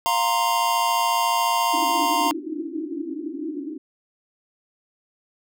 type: chord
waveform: square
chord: F suspended fourth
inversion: none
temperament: equal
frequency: 698.5 / 932.3 / 1046.5 Hz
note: F5 / Bb5 / C6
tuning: 0 / 0 / 0 cents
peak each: -27 / -22 / -25 dBFS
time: 0.06-2.31 s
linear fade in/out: 0 ms
type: band-pass noise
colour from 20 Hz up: white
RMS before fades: -30 dBFS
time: 1.73-3.78 s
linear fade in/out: 10 ms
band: 280 to 340 Hz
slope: 96 dB/octave
effects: none